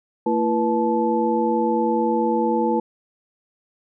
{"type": "tone cluster", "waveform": "sine", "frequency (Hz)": [227, 336.2, 485.6, 870], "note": ["A#3", "E4", "B4", "A5"], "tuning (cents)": [-46, 34, -29, -20], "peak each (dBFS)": -23, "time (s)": [0.26, 2.8], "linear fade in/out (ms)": 5, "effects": []}